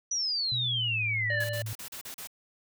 sine exponential sweep, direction down, 5960 to 1661.2 Hz, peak -27 dBFS, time 0.11-1.44 s, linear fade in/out 5 ms
sine tone with pitch glide, 123.47 to 110 Hz, B2 to A2, 0 to 0 cents, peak -33 dBFS, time 0.52-1.73 s, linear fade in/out 0 ms, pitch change -200 cents, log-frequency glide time 0.67-1.02 s
harmonic tone, 587.3 Hz, D5, in tune, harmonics 1 / 3 / 5 / 7, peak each -34 / -37 / -43 / -44 dBFS, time 1.3-1.62 s, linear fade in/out 2 ms
white noise bursts, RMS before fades -41 dBFS, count 7, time 1.4-2.273 s, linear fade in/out 5 ms, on 93 ms, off 37 ms
effects none

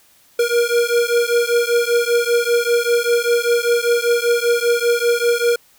square beating tone pair, 472 / 477.1 Hz, A#4 / A#4, +22 / +40 cents, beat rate 5.1 Hz, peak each -18 dBFS, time 0.39-5.56 s, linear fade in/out 5 ms, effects white hiss -53 dBFS RMS until 5.78 s

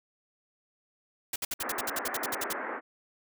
white noise bursts, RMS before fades -32 dBFS, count 14, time 1.33-2.53 s, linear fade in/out 5 ms, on 30 ms, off 60 ms
white band-pass noise, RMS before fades -36 dBFS, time 1.59-2.81 s, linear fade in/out 50 ms, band 240 to 1900 Hz, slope 48 dB/octave
effects none

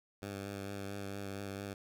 10% pulse tone with vibrato, 99.4 Hz, G2, 25 cents sharp, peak -32 dBFS, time 0.22-1.74 s, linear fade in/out 5 ms, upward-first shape triangle, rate 4.4 Hz, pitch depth 27 cents each way, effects none

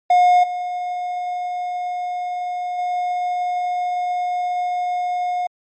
triangle tone with level steps, 718 Hz, F5, 48 cents sharp, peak -8 / -20 / -17 dBFS, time 0.1-5.47 s, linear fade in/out 5 ms, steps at 0.43 / 2.78 s, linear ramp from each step 10 ms, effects MP3 32 kbps

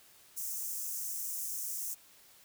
white high-pass noise, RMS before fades -38 dBFS, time 0.36-1.95 s, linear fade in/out 20 ms, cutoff 5800 Hz, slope 48 dB/octave, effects white hiss -60 dBFS RMS until 2.44 s

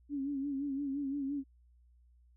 sine tone with vibrato, 278.7 Hz, C#4, 9 cents sharp, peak -33 dBFS, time 0.09-1.44 s, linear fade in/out 50 ms, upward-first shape sine, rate 5.8 Hz, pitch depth 69 cents each way, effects added 60 Hz sine -61 dBFS peak until 2.36 s

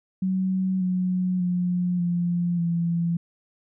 sine tone with pitch steps, 187.8 / 183.09 / 178.49 / 174.01 / 169.65 Hz, F#3 / F#3 / F3 / F3 / F3, +26 / -18 / +38 / -6 / -50 cents, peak -21 dBFS, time 0.22-3.17 s, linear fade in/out 5 ms, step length 590 ms, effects none

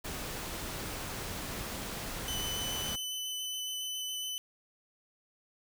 pink noise, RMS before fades -39 dBFS, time 0.04-2.96 s, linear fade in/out 10 ms
sawtooth tone with vibrato, 3016 Hz, F#7, 32 cents sharp, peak -32 dBFS, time 2.28-4.38 s, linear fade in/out 0 ms, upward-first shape square, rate 7.2 Hz, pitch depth 9 cents each way
effects none

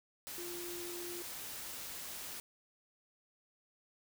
sine tone in noise, 349.2 Hz, F4, in tune, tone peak -44 dBFS, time 0.38-1.22 s, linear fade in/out 0 ms, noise white, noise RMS -45 dBFS, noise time 0.27-2.4 s, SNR -2 dB, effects none

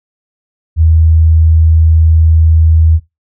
sine tone, 80.4 Hz, E2, 43 cents flat, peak -4 dBFS, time 0.76-3 s, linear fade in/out 50 ms, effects noise-tail reverb RT60 0.2 s tail -19 dB re dry

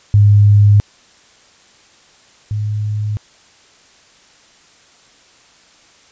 sine tone pair in turn, 102.9 / 105.43 Hz, G#2 / G#2, -16 / +27 cents, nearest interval unison, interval 43 cents, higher second, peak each -5 / -16 dBFS, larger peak first, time 0.14-0.8 / 2.51-3.17 s, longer neither, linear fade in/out 0 ms, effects white hiss -48 dBFS RMS until 6.11 s + resampled to 16000 Hz

